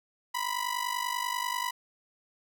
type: ring-modulated tone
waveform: sawtooth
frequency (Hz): 987.8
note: B5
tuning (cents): 0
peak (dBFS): -23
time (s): 0.34-1.71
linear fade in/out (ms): 10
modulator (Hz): 25.1
effects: none